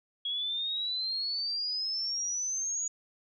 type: exponential sweep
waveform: sine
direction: up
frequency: 3311 to 6810 Hz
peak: -30 dBFS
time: 0.25-2.88 s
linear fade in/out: 5 ms
effects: none